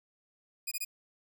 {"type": "tone bursts", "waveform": "5% pulse", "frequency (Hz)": 2470, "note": "D#7", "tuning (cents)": -13, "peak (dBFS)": -23, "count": 3, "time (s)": [0.67, 0.849], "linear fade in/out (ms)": 10, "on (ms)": 45, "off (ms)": 22, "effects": []}